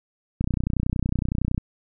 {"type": "click train", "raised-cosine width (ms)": 5, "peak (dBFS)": -11, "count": 37, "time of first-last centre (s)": [0.41, 1.579], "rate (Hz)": 30.8, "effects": []}